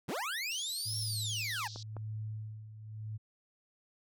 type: linear two-way sweep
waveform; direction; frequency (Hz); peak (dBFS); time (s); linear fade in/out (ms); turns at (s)
25% pulse; up then down; 87.31 to 5550 to 760; -31; 0.08-1.68; 10; 0.98
type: band-pass noise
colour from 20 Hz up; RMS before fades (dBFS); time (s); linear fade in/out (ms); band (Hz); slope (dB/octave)
pink; -49; 0.51-1.83; 2; 3800 to 5900; 48
type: tone with tremolo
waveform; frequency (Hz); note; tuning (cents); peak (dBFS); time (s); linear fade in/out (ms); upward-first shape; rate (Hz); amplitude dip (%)
sine; 108.2; A2; -29; -36; 0.85-3.18; 20; sine; 0.93; 70
type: clicks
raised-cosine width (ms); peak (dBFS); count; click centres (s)
1; -31; 2; 1.76 / 1.967
effects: none